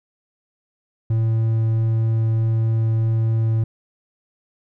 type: tone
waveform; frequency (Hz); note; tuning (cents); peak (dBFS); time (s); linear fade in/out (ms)
triangle; 112.3; A2; +36; -14; 1.1-3.64; 5
effects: none